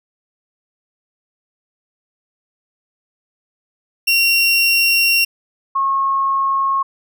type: tone pair in turn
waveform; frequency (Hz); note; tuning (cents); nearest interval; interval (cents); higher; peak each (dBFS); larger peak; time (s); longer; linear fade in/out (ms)
30% pulse / sine; 2746 / 1087.7; F7 / C#6; -30 / -33; octave + major third; 1603; first; -9 / -14; first; 4.07-5.25 / 5.75-6.83; first; 10
effects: none